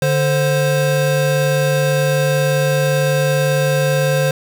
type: tone pair together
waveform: square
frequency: 146.83 / 525.7 Hz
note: D3 / C5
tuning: 0 / +8 cents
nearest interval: octave + minor seventh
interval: 2208 cents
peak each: -17 / -17 dBFS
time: 0.02-4.31 s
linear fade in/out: 2 ms
effects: none